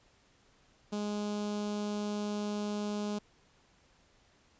sawtooth tone with notch filter, 207.7 Hz, G#3, in tune, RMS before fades -35 dBFS, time 0.92-3.19 s, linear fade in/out 10 ms, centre 1900 Hz, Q 1, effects pink hiss -66 dBFS RMS until 4.59 s + resampled to 16000 Hz

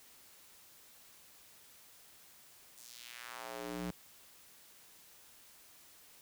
square tone with high-pass filter sweep, 60.1 Hz, B1, 46 cents flat, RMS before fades -45 dBFS, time 2.77-3.91 s, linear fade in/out 5 ms, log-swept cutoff 7900 to 150 Hz, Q 1.4, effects white hiss -60 dBFS RMS until 6.21 s

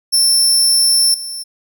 25% pulse tone with level steps, 5370 Hz, E8, 31 cents sharp, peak -5 / -19 dBFS, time 0.12-1.44 s, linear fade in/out 20 ms, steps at 1.14 s, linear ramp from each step 2 ms, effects none

